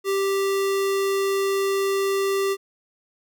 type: tone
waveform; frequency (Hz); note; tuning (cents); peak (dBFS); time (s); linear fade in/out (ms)
square; 392; G4; 0; -21; 0.04-2.57; 50
effects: none